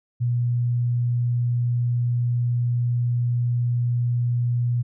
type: tone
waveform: sine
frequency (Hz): 120.9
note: B2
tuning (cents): -36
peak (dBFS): -19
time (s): 0.2-4.83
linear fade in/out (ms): 20
effects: none